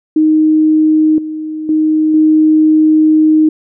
sine tone with level steps, 311.1 Hz, D#4, in tune, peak -6 / -18 / -8 / -5 dBFS, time 0.16-3.49 s, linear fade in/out 5 ms, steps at 1.18 / 1.69 / 2.14 s, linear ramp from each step 2 ms, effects none

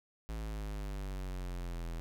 square exponential sweep, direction down, 55 to 41.2 Hz, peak -38 dBFS, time 0.29-2 s, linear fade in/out 0 ms, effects none

